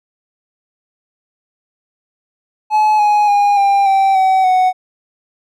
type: tone with pitch steps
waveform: triangle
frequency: 855 / 835 / 815.4 / 796.4 / 777.7 / 759.5 / 741.7 Hz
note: A5 / G#5 / G#5 / G5 / G5 / F#5 / F#5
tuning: -50 / +9 / -32 / +27 / -14 / +45 / +4 cents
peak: -7 dBFS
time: 2.7-4.73 s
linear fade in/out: 50 ms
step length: 290 ms
effects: none